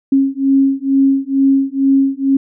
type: beating tone pair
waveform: sine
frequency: 270.8 / 273 Hz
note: C#4 / C#4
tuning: -40 / -26 cents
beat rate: 2.2 Hz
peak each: -13 dBFS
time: 0.12-2.37 s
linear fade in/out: 5 ms
effects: none